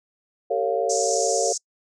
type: chord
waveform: sine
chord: G half-diminished seventh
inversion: none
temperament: equal with one note detuned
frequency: 392 / 454.7 / 554.4 / 698.5 Hz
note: G4 / Bb4 / Db5 / F5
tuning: 0 / -43 / 0 / 0 cents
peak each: -29 / -24 / -25 / -26 dBFS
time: 0.5-1.53 s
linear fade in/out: 10 ms
type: band-pass noise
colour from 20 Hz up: pink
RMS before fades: -28 dBFS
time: 0.89-1.58 s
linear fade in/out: 10 ms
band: 5700 to 7500 Hz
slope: 48 dB/octave
effects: noise-tail reverb RT60 0.1 s tail -26 dB re dry